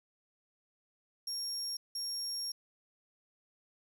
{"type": "tone bursts at uneven times", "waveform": "35% pulse", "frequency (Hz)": 5560, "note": "F8", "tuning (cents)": -9, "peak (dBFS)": -33, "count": 2, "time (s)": [[1.27, 1.77], [1.95, 2.52]], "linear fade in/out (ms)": 5, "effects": []}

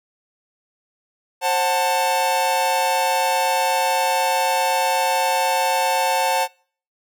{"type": "chord", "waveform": "45% pulse", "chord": "F# diminished", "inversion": "second", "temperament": "just", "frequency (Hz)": [532.8, 740, 888], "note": ["C5", "F#5", "A5"], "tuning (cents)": [31, 0, 16], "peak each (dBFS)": [-24, -23, -20], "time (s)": [1.41, 6.48], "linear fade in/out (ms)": 50, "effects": ["noise-tail reverb RT60 0.5 s tail -26 dB re dry"]}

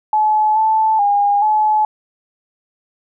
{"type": "tone with pitch steps", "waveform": "sine", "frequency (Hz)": [857, 876, 813, 856], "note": ["A5", "A5", "G#5", "A5"], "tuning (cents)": [-46, -8, -37, -48], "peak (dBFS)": -11, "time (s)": [0.13, 1.85], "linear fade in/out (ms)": 2, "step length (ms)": 430, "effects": []}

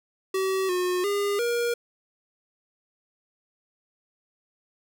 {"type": "tone with pitch steps", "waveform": "square", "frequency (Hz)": [381.5, 361.5, 405.3, 474.4], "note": ["G4", "F#4", "G#4", "A#4"], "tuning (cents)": [-47, -40, -42, 30], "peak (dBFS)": -24, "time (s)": [0.34, 1.74], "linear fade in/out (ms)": 5, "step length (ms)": 350, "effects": []}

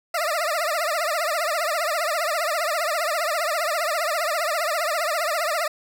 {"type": "tone with vibrato", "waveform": "20% pulse", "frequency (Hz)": 642, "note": "E5", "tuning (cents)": -46, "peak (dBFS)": -17, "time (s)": [0.14, 5.68], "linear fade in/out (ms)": 5, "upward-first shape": "triangle", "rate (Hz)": 15, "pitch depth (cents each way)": 190, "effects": []}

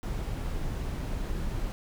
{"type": "noise", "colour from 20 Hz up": "brown", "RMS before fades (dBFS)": -32, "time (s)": [0.03, 1.72], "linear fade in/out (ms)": 0, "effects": []}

